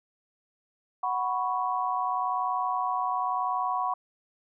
sine chord, F# suspended fourth, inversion none, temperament equal, 740 / 987.8 / 1108.7 Hz, F#5 / B5 / C#6, 0 / 0 / 0 cents, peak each -30 dBFS, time 1.03-3.94 s, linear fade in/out 5 ms, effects none

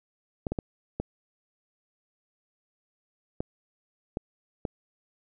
clicks, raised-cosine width 2 ms, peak -16 dBFS, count 7, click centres 0.468 / 0.52 / 0.588 / 1 / 3.405 / 4.171 / 4.652 s, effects none

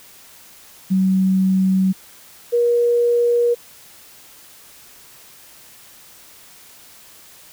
sine tone pair in turn, 189.2 / 476.8 Hz, F#3 / A#4, +39 / +39 cents, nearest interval octave + major third, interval 1600 cents, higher second, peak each -13 dBFS, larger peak neither, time 0.9-1.93 / 2.52-3.55 s, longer neither, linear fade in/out 20 ms, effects white hiss -45 dBFS RMS until 7.52 s

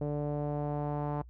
sawtooth tone with low-pass filter sweep, 146.83 Hz, D3, in tune, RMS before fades -33 dBFS, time 0.01-1.22 s, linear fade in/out 5 ms, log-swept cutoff 540 to 910 Hz, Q 2.4, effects noise-tail reverb RT60 0.1 s tail -24 dB re dry + added 60 Hz sine -48 dBFS peak until 1.29 s

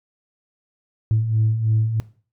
sine beating tone pair, 107.7 / 110.8 Hz, A2 / A2, -37 / +13 cents, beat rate 3.1 Hz, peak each -23 / -16 dBFS, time 1.11-2 s, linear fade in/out 0 ms, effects noise-tail reverb RT60 0.4 s tail -19 dB re dry + tanh soft clip ceiling -11 dBFS

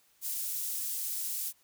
pink high-pass noise, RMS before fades -35 dBFS, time 0.21-1.53 s, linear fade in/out 50 ms, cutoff 10000 Hz, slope 12 dB/octave, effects white hiss -67 dBFS RMS until 1.63 s

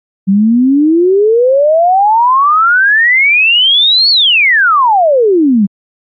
sine exponential two-way sweep, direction up then down, 188.8 to 4496 to 188.8 Hz, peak -5 dBFS, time 0.27-5.67 s, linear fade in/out 20 ms, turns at 4.1 s, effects Opus 32 kbps

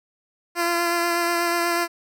10% pulse tone with vibrato, 343.2 Hz, F4, 30 cents flat, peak -12 dBFS, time 0.55-1.88 s, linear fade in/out 50 ms, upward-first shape sine, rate 8.2 Hz, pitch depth 16 cents each way, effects none

